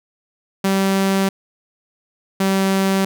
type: tone pair in turn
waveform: sawtooth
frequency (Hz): 193.8 / 193.03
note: G3 / G3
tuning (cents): -20 / -26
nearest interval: unison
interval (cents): 6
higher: first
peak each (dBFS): -11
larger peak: neither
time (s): 0.64-1.29 / 2.4-3.05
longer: neither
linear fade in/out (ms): 5
effects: none